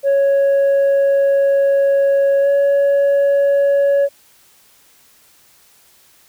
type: tone with pitch glide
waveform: sine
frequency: 554.4 to 561.2 Hz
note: C#5 to C#5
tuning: 0 to +21 cents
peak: -8 dBFS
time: 0.03-4.09 s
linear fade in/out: 50 ms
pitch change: +21 cents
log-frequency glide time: 2.41-2.48 s
effects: tanh soft clip ceiling -10 dBFS + white hiss -51 dBFS RMS until 6.28 s